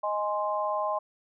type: chord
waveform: sine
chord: Ab major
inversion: second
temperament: equal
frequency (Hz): 622.3 / 830.6 / 1046.5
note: Eb5 / Ab5 / C6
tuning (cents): 0 / 0 / 0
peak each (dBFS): -30 / -32 / -30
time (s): 0.03-0.99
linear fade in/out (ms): 10
effects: none